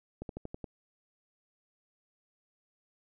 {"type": "slowing click train", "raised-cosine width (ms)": 2, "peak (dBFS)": -26, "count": 6, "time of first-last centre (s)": [0.22, 0.642], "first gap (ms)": 72, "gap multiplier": 1.08, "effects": []}